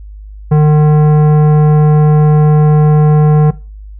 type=tone with tanh clipping; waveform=sine; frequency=151.3 Hz; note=D#3; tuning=48 cents flat; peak=-6 dBFS; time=0.51-3.51 s; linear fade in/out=10 ms; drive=14 dB; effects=noise-tail reverb RT60 0.3 s tail -18 dB re dry + added 51 Hz sine -27 dBFS peak until 3.99 s